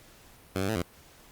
10% pulse tone with pitch steps, 94.4 / 97.1 / 110.8 / 87.5 Hz, F#2 / G2 / A2 / F2, +35 / -16 / +13 / +4 cents, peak -19 dBFS, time 0.55-0.826 s, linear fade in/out 10 ms, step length 69 ms, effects pink hiss -55 dBFS RMS until 1.31 s + Opus 48 kbps

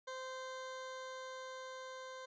20% pulse tone with level ramp, 519 Hz, C5, 14 cents flat, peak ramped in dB -38 to -42 dBFS, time 0.07-2.26 s, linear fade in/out 10 ms, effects resampled to 16000 Hz

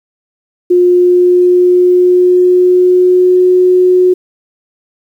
sine tone with pitch glide, 356.9 to 364.8 Hz, F4 to F#4, +38 to -24 cents, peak -4 dBFS, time 0.7-4.14 s, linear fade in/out 10 ms, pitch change +38 cents, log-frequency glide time 0.9-3.49 s, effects 7-bit

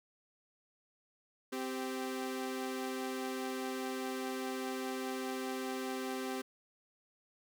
sawtooth tone pair together, 259.7 / 392 Hz, C4 / G4, -13 / 0 cents, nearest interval perfect fifth, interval 713 cents, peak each -35 / -36 dBFS, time 1.52-6.42 s, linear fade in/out 10 ms, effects none

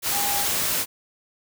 sine tone in noise, 810 Hz, G#5, 43 cents flat, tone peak -28 dBFS, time 0.11-0.46 s, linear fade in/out 50 ms, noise white, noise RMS -24 dBFS, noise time 0.02-0.86 s, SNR -7 dB, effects none

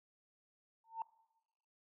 sine tone with exponential growth, 900 Hz, A5, 39 cents sharp, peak -33 dBFS, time 0.84-1.02 s, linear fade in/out 2 ms, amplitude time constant 37 ms, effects noise-tail reverb RT60 1.0 s tail -21 dB re dry + tanh soft clip ceiling -31 dBFS

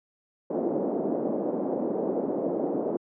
pink band-pass noise, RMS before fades -28 dBFS, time 0.5-2.97 s, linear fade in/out 5 ms, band 230 to 610 Hz, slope 24 dB/octave, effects high-pass 150 Hz 12 dB/octave

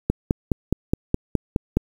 click train, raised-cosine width 3 ms, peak -5 dBFS, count 9, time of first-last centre 0.1-1.77 s, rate 4.79 Hz, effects 7-bit

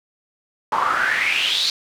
pink noise with band-pass filter sweep, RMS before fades -20 dBFS, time 0.72-1.7 s, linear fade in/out 2 ms, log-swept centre 940 to 4400 Hz, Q 6.7, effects none

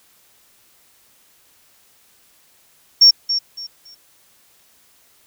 sine tone with echo, 5500 Hz, F8, 27 cents flat, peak -4 dBFS, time 3.01-3.11 s, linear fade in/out 10 ms, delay 280 ms, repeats 3, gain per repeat -12 dB, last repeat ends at 3.95 s, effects tanh soft clip ceiling -1 dBFS + white hiss -55 dBFS RMS until 5.26 s

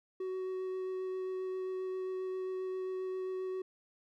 triangle tone with vibrato, 373.8 Hz, F#4, 18 cents sharp, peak -33 dBFS, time 0.2-3.62 s, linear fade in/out 5 ms, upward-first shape sine, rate 7.5 Hz, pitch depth 8 cents each way, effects none

